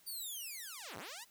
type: linear two-way sweep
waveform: 5% pulse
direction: down then up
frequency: 4699 to 76.4 to 1027 Hz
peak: -34 dBFS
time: 0.06-1.25 s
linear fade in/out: 20 ms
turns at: 0.97 s
effects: white hiss -66 dBFS RMS until 1.3 s